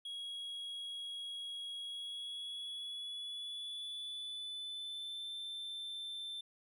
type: tone with pitch glide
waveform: triangle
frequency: 3314 to 3552 Hz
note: G#7 to A7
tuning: -4 to +16 cents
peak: -40 dBFS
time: 0.05-6.41 s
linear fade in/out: 5 ms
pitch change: +120 cents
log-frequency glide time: 1.8-5.34 s
effects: none